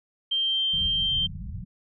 sine tone, 3149 Hz, G7, 7 cents sharp, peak -22 dBFS, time 0.31-1.27 s, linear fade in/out 10 ms
pink low-pass noise, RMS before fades -35 dBFS, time 0.73-1.65 s, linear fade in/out 10 ms, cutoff 200 Hz, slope 96 dB/octave
effects none

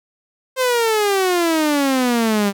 sawtooth exponential sweep, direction down, 526 to 196 Hz, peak -11 dBFS, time 0.56-2.53 s, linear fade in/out 50 ms, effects none

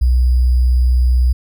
sine tone with sample-and-hold, 62.1 Hz, B1, 10 cents sharp, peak -9 dBFS, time 0.01-1.33 s, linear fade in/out 10 ms, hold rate 4900 Hz, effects none

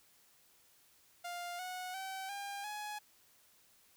sawtooth tone with pitch steps, 701 / 733.3 / 767.1 / 802.5 / 839.4 Hz, F5 / F#5 / G5 / G5 / G#5, +6 / -16 / -38 / +40 / +18 cents, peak -37 dBFS, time 1.24-2.99 s, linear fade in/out 10 ms, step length 350 ms, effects white hiss -67 dBFS RMS until 3.96 s

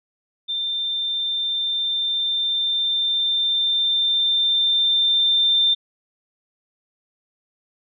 sine tone with level ramp, 3583 Hz, A7, 31 cents sharp, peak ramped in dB -22 to -14 dBFS, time 0.48-5.75 s, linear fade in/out 20 ms, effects none

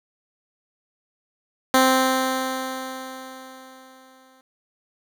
10% pulse tone with exponential decay, 261.1 Hz, C4, 3 cents flat, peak -5 dBFS, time 1.74-4.41 s, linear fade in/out 1 ms, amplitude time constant 580 ms, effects none

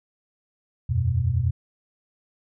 sine chord, E suspended second, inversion none, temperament just, 82.41 / 92.71 / 123.61 Hz, E2 / F#2 / B2, 0 / +4 / +2 cents, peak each -26 / -24 / -23 dBFS, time 0.89-1.51 s, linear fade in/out 10 ms, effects none

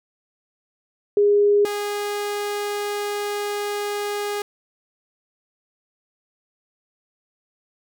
sine / sawtooth tone pair in turn, 410 / 411.5 Hz, G#4 / G#4, -22 / -16 cents, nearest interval unison, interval 6 cents, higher second, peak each -13 / -20 dBFS, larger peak first, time 1.17-1.65 / 1.65-4.42 s, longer second, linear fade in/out 2 ms, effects none

